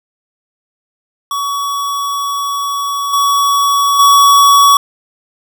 square tone with level steps, 1128 Hz, C#6, 30 cents sharp, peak -16 / -10 / -5 dBFS, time 1.31-4.77 s, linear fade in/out 2 ms, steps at 3.13 / 3.99 s, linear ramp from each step 5 ms, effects none

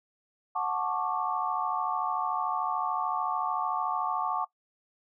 sine chord, D major seventh, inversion first, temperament just, 734.2 / 881 / 1101.2 / 1174.7 Hz, F#5 / A5 / C#6 / D6, -14 / +2 / -12 / 0 cents, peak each -33 dBFS, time 0.55-4.45 s, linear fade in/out 10 ms, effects noise-tail reverb RT60 0.1 s tail -19 dB re dry

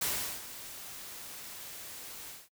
white noise with ADSR envelope, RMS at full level -31 dBFS, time 0.01-2.49 s, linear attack 10 ms, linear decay 390 ms, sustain -14 dB, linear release 190 ms, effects noise-tail reverb RT60 0.1 s tail -26 dB re dry

